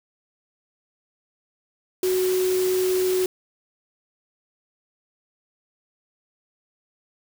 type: tone in noise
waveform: sine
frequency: 370 Hz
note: F#4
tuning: in tune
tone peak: -19 dBFS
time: 2.03-3.26 s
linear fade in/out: 2 ms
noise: white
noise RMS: -32 dBFS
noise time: 2.03-3.26 s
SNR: +10 dB
effects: none